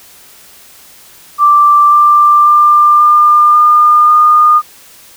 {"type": "tone with pitch steps", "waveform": "sine", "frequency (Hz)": [1174.7, 1183.6, 1192.5, 1201.5, 1210.5, 1219.6], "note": ["D6", "D6", "D6", "D6", "D#6", "D#6"], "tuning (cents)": [0, 13, 26, 39, -48, -35], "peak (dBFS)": -3, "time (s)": [1.38, 4.62], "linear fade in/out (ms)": 50, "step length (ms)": 540, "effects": ["white hiss -39 dBFS RMS until 5.16 s"]}